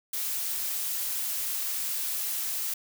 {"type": "noise", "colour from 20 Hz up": "blue", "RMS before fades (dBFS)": -31, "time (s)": [0.13, 2.74], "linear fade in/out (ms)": 5, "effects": []}